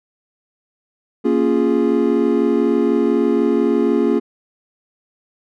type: chord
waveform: triangle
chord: Bb minor seventh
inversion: none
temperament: equal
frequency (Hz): 233.1 / 277.2 / 349.2 / 415.3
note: Bb3 / Db4 / F4 / Ab4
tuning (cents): 0 / 0 / 0 / 0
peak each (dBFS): -17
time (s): 1.24-4.2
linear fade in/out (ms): 20
effects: none